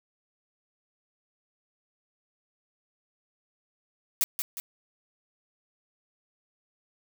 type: noise with echo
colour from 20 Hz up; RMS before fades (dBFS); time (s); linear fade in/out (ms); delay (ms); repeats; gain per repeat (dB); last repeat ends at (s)
blue; -24; 4.21-4.24; 0; 180; 2; -6; 4.6
effects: none